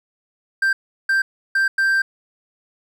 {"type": "tone bursts at uneven times", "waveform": "triangle", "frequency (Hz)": 1574, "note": "G6", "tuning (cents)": 7, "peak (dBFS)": -13, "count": 4, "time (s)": [[0.62, 0.73], [1.09, 1.22], [1.55, 1.68], [1.78, 2.02]], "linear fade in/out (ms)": 5, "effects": []}